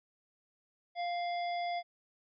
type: harmonic tone with a mistuned harmonic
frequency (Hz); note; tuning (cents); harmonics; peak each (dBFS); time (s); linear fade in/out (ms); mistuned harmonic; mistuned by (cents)
698.5; F5; 0; 1 / 3 / 5 / 7; -33 / -43 / -48 / -51; 0.95-1.83; 50; 5; -44
effects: none